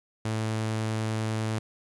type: tone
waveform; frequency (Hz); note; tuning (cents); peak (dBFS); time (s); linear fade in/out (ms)
sawtooth; 110; A2; 0; -23; 0.25-1.59; 5
effects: resampled to 24000 Hz + 10-bit